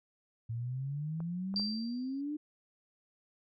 sine exponential sweep, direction up, 112.3 to 305.4 Hz, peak -34 dBFS, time 0.49-2.37 s, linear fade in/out 10 ms
clicks, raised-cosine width 1 ms, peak -34 dBFS, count 3, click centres 1.204 / 1.541 / 1.597 s
sine tone with exponential decay, 4699 Hz, D8, in tune, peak -29 dBFS, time 1.56-2.21 s, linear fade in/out 1 ms, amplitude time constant 140 ms
effects none

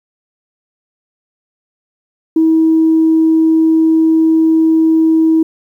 sine tone, 321.4 Hz, E4, 44 cents flat, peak -6 dBFS, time 2.36-5.43 s, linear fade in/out 5 ms, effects tanh soft clip ceiling -2 dBFS + 8-bit

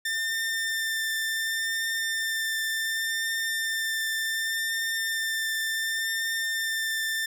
sawtooth tone with vibrato, 1794 Hz, A6, 33 cents sharp, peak -23 dBFS, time 0.05-7.26 s, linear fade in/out 5 ms, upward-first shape triangle, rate 0.68 Hz, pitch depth 12 cents each way, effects none

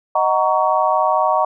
sine chord, D# minor seventh, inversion none, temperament just, 622.3 / 746.7 / 933.4 / 1120.1 Hz, D#5 / F#5 / A#5 / C#6, 0 / +16 / +2 / +18 cents, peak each -19 dBFS, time 0.15-1.45 s, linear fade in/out 5 ms, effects none

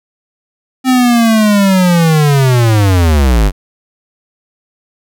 square linear sweep, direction down, 261.6 to 45.56 Hz, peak -7 dBFS, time 0.84-3.52 s, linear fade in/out 50 ms, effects none

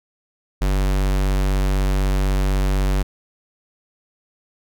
square tone, 48 Hz, G1, 36 cents flat, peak -17 dBFS, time 0.61-3.03 s, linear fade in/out 10 ms, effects none

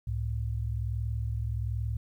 sine tone pair together, 67.9 / 109.16 Hz, C#2 / A2, -35 / -13 cents, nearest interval minor sixth, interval 822 cents, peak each -32 / -31 dBFS, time 0.07-1.97 s, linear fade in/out 5 ms, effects 11-bit

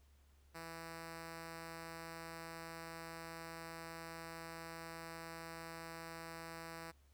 5% pulse tone, 164.81 Hz, E3, in tune, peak -36 dBFS, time 0.54-6.92 s, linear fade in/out 20 ms, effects added 70 Hz sine -65 dBFS peak until 7.13 s + pink hiss -75 dBFS RMS until 7.13 s

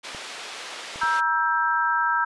white band-pass noise, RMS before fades -37 dBFS, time 0.03-1.21 s, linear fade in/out 20 ms, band 430 to 4000 Hz, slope 12 dB/octave
clicks, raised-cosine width 2 ms, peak -27 dBFS, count 3, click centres 0.148 / 0.959 / 1.034 s
sine chord, E diminished, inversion second, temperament just, 949.3 / 1318.5 / 1582.2 Hz, Bb5 / E6 / G6, +31 / 0 / +16 cents, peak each -24 dBFS, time 1.01-2.25 s, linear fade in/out 10 ms
effects resampled to 24000 Hz

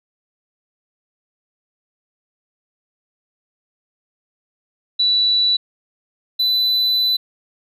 sine / triangle tone pair in turn, 3951 / 3995 Hz, B7 / B7, 0 / +19 cents, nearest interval unison, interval 19 cents, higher second, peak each -13 dBFS, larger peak neither, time 4.99-5.57 / 6.39-7.17 s, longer second, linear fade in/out 10 ms, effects resampled to 32000 Hz

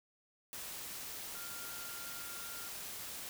sine tone in noise, 1396.9 Hz, F6, in tune, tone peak -51 dBFS, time 1.35-2.68 s, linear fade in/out 0 ms, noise white, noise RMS -45 dBFS, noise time 0.53-3.29 s, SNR -9 dB, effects none

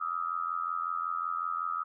sine tone with amplitude modulation, 1268 Hz, D#6, 32 cents sharp, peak -26 dBFS, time 0-1.84 s, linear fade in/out 20 ms, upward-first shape sine, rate 85.4 Hz, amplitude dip 95%, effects none

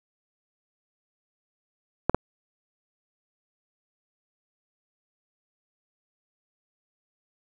clicks, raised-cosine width 1 ms, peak -5 dBFS, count 2, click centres 2.096 / 2.146 s, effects none

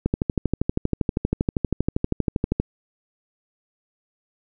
click train, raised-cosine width 3 ms, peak -7 dBFS, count 33, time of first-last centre 0.06-2.6 s, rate 12.6 Hz, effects none

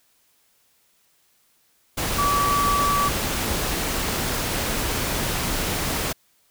sine tone in noise, 1148 Hz, D6, 40 cents flat, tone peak -19 dBFS, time 2.18-3.09 s, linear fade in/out 10 ms, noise pink, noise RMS -25 dBFS, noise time 1.97-6.13 s, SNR +3 dB, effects white hiss -63 dBFS RMS until 6.5 s

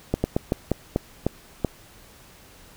slowing click train, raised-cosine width 2 ms, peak -7 dBFS, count 8, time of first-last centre 0.14-1.647 s, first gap 100 ms, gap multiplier 1.25, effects pink hiss -50 dBFS RMS until 2.76 s

